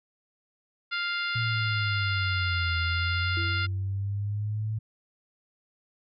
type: harmonic tone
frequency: 698.5 Hz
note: F5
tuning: in tune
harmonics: 2 / 3 / 4 / 5 / 6 / 7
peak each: -30 / -34 / -36 / -38 / -40 / -41 dBFS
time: 0.91-3.67 s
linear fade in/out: 20 ms
type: exponential two-way sweep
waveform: sine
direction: down then up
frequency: 116.54 to 84 to 109.9 Hz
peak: -27 dBFS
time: 1.35-4.79 s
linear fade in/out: 10 ms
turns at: 2.78 s
type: tone with exponential decay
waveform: sine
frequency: 334.8 Hz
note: E4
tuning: 27 cents sharp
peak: -35 dBFS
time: 3.37-4.2 s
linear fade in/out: 0 ms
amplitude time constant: 180 ms
effects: none